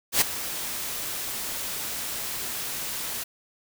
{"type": "noise with ADSR envelope", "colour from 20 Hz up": "white", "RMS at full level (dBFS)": -18, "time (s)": [0.12, 3.24], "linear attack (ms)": 92, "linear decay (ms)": 14, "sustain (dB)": -14, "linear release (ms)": 11, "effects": []}